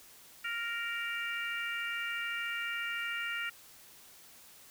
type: harmonic tone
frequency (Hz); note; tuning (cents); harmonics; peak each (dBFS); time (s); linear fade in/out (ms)
466.2; A#4; 0; 3 / 4 / 5 / 6; -38 / -39 / -40 / -41; 0.44-3.5; 10
effects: white hiss -56 dBFS RMS until 4.7 s